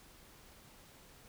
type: silence
effects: pink hiss -59 dBFS RMS until 1.28 s